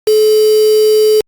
sine tone with quantisation, 430 Hz, A4, 40 cents flat, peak -6 dBFS, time 0.07-1.21 s, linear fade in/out 5 ms, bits 3, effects Opus 48 kbps

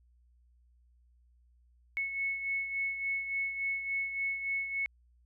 sine beating tone pair, 2200 / 2203.5 Hz, C#7 / C#7, -14 / -11 cents, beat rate 3.5 Hz, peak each -32 / -40 dBFS, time 1.97-4.86 s, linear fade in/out 0 ms, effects added 60 Hz sine -62 dBFS peak until 5.25 s

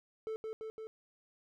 triangle tone with echo, 440 Hz, A4, in tune, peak -34 dBFS, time 0.27-0.36 s, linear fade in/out 0 ms, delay 170 ms, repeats 3, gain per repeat -2 dB, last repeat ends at 0.87 s, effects none

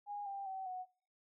sine tone with pitch steps, 820 / 791.6 / 764.2 / 737.7 Hz, G#5 / G5 / G5 / F#5, -22 / +17 / -44 / -5 cents, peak -40 dBFS, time 0.06-0.86 s, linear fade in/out 50 ms, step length 200 ms, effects noise-tail reverb RT60 0.5 s tail -24 dB re dry

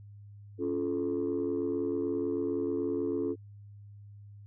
sine chord, Db augmented, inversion none, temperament just, 277.2 / 346.5 / 433.1 Hz, Db4 / F4 / A4, 0 / -14 / -27 cents, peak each -32 dBFS, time 0.58-3.36 s, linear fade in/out 50 ms, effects tanh soft clip ceiling -23 dBFS + added 102 Hz sine -47 dBFS peak until 4.46 s

